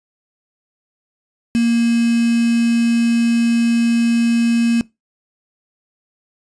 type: tone with quantisation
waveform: sine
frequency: 233.1 Hz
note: A#3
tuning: in tune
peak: -12 dBFS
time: 1.55-4.81 s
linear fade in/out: 0 ms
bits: 4
effects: noise-tail reverb RT60 0.2 s tail -21 dB re dry + resampled to 22050 Hz